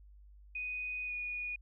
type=tone with pitch glide; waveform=sine; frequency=2489 to 2458 Hz; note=D#7 to D#7; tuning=0 to -22 cents; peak=-36 dBFS; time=0.55-1.56 s; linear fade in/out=5 ms; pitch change=-22 cents; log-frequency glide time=1.06-1.12 s; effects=added 50 Hz sine -54 dBFS peak until 1.61 s